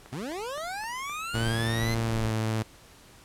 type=click train; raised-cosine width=0.5 ms; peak=-31 dBFS; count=6; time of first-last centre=0.06-1.355 s; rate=3.86 Hz
type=linear sweep; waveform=25% pulse; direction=up; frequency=110 to 2079 Hz; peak=-29 dBFS; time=0.12-1.95 s; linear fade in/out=10 ms
type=noise; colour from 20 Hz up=brown; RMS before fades=-37 dBFS; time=1.33-2.32 s; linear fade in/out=10 ms
type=tone with pitch glide; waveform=sawtooth; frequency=114.2 to 110.57 Hz; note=A#2 to A2; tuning=-35 to +9 cents; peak=-22 dBFS; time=1.34-2.63 s; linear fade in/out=10 ms; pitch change=-56 cents; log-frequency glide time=2.04-2.32 s
effects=pink hiss -53 dBFS RMS until 3.24 s + low-pass 12000 Hz 12 dB/octave